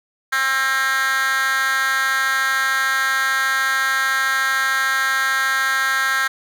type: tone with high-pass filter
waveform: 10% pulse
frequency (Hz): 266.5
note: C4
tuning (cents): +32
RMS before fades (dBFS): -19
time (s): 0.32-6.28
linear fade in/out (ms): 10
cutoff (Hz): 1600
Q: 3.5
effects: none